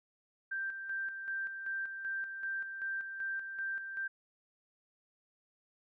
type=tone with tremolo; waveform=sine; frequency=1573 Hz; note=G6; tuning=6 cents sharp; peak=-34 dBFS; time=0.51-4.08 s; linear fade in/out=10 ms; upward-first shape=square; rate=2.6 Hz; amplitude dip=50%; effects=none